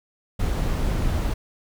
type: noise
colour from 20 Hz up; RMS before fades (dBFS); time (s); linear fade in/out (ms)
brown; -23; 0.39-1.34; 10
effects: none